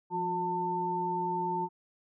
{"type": "tone cluster", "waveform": "sine", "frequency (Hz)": [174.2, 359.9, 895], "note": ["F3", "F#4", "A5"], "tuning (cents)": [-4, -48, 29], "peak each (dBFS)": [-38, -36, -30], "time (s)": [0.1, 1.69], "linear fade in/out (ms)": 50, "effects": []}